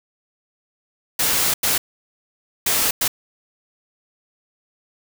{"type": "noise bursts at uneven times", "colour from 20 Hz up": "white", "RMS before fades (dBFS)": -19, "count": 4, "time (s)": [[1.19, 1.54], [1.63, 1.78], [2.66, 2.91], [3.01, 3.08]], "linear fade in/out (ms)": 5, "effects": []}